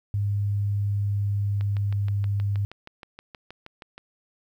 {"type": "tone with pitch glide", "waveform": "sine", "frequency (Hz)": [101.6, 100.84], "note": ["G#2", "G2"], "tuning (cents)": [-38, 49], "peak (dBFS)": -22, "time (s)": [0.14, 2.65], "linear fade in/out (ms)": 0, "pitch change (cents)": -13, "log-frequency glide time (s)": [0.58, 2.22]}
{"type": "click train", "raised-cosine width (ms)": 0.3, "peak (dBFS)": -25, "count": 16, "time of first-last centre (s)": [1.61, 3.98], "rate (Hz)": 6.33}
{"effects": ["10-bit"]}